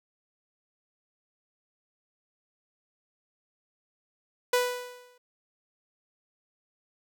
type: tone with exponential decay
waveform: sawtooth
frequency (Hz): 493.9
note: B4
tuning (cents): 0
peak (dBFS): -16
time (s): 4.53-5.18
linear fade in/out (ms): 5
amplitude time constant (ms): 140
effects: none